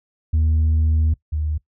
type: tone pair in turn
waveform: sine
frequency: 78.7 / 76.46 Hz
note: D#2 / D#2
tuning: +20 / -30 cents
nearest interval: unison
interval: 50 cents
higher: first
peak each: -12 / -19 dBFS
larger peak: first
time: 0.33-1.14 / 1.32-1.58 s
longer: first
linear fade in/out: 10 ms
effects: noise-tail reverb RT60 0.1 s tail -20 dB re dry + tanh soft clip ceiling -13 dBFS